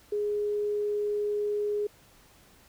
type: tone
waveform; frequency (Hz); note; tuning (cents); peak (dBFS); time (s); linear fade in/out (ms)
sine; 415.3; G#4; 0; -26; 0.12-1.87; 5
effects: pink hiss -58 dBFS RMS until 2.68 s